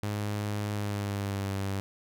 sawtooth tone with pitch glide, 103.83 to 98 Hz, G#2 to G2, 0 to 0 cents, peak -26 dBFS, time 0.03-1.8 s, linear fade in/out 0 ms, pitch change -100 cents, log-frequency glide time 0.72-1.51 s, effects none

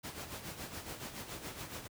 pink noise with tremolo, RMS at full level -42 dBFS, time 0.03-1.88 s, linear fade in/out 20 ms, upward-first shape sine, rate 7.1 Hz, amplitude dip 60%, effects high-pass 60 Hz 12 dB/octave

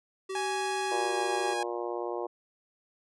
square tone, 382.2 Hz, G4, 44 cents flat, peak -34 dBFS, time 0.29-1.54 s, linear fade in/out 10 ms
sawtooth tone with pitch glide, 830.6 to 824.4 Hz, G#5 to G#5, 0 to -13 cents, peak -27 dBFS, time 0.35-1.63 s, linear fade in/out 2 ms, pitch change -13 cents, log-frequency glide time 0.93-1.21 s
harmonic tone, 118.8 Hz, A#2, 33 cents sharp, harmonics 3 / 4 / 5 / 6 / 7 / 8 / 9, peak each -35 / -37 / -39 / -41 / -42 / -43 / -44 dBFS, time 0.91-2.27 s, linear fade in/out 10 ms
effects resampled to 24000 Hz

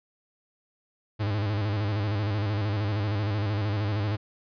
45% pulse tone with vibrato, 103.83 Hz, G#2, in tune, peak -25 dBFS, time 1.19-4.17 s, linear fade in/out 20 ms, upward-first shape square, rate 13 Hz, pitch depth 67 cents each way, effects resampled to 11025 Hz

